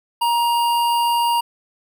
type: tone with notch filter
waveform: square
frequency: 943 Hz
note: A#5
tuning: 20 cents sharp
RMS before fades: -18 dBFS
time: 0.21-1.41 s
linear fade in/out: 10 ms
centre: 6700 Hz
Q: 1.8
effects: none